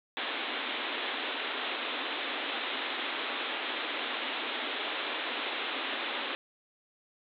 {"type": "band-pass noise", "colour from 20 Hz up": "white", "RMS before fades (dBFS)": -35, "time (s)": [0.17, 6.35], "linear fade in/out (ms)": 0, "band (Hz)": [240, 3800], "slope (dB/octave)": 96, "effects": []}